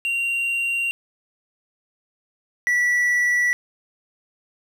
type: tone pair in turn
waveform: triangle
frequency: 2762 / 1953 Hz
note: F7 / B6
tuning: -20 / -20 cents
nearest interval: tritone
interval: 600 cents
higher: first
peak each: -19 / -15 dBFS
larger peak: second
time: 0.05-0.91 / 2.67-3.53 s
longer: neither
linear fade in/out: 0 ms
effects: none